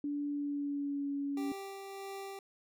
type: tone with pitch glide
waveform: sine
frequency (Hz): 289.2 to 281.8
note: D4 to C#4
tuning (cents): -27 to +29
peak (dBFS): -33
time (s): 0.04-1.52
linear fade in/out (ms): 2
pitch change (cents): -44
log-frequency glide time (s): 0.29-1.09
type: tone with tremolo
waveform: 25% pulse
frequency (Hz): 392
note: G4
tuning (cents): 0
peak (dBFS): -37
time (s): 1.37-2.39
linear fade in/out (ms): 2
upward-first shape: sine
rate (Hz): 1.6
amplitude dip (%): 30
effects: none